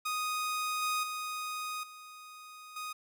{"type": "tone with level steps", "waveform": "sawtooth", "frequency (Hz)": 1244.5, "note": "D#6", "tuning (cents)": 0, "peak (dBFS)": [-28, -26, -32, -44, -34], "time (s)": [0.05, 2.93], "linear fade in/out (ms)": 10, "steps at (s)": [0.82, 1.03, 1.83, 2.76], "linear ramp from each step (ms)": 5, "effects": []}